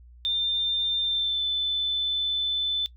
sine tone with pitch glide, 3596 to 3518 Hz, A7 to A7, +37 to -1 cents, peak -23 dBFS, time 0.25-2.86 s, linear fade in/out 0 ms, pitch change -38 cents, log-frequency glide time 1.02-1.44 s, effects noise-tail reverb RT60 0.1 s tail -19 dB re dry + added 60 Hz sine -47 dBFS peak until 2.96 s

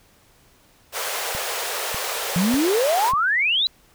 pink high-pass noise, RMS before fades -27 dBFS, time 0.92-3.13 s, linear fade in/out 50 ms, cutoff 430 Hz, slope 48 dB/octave
click train, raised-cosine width 5 ms, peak -22 dBFS, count 4, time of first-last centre 1.35-3.136 s, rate 1.68 Hz
sine exponential sweep, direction up, 167.2 to 4060 Hz, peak -17 dBFS, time 2.36-3.67 s, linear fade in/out 0 ms
effects pink hiss -56 dBFS RMS until 3.94 s

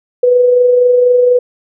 sine tone with amplitude modulation, 493.9 Hz, B4, in tune, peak -4 dBFS, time 0.23-1.39 s, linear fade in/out 5 ms, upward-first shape sine, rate 24.1 Hz, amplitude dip 35%, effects none

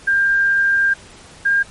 sine tone pair in turn, 1596 / 1609 Hz, G6 / G6, +31 / +45 cents, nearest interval unison, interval 14 cents, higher second, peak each -12 dBFS, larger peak neither, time 0.07-0.94 / 1.45-1.63 s, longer first, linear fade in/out 10 ms, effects pink hiss -42 dBFS RMS until 1.7 s + MP3 48 kbps

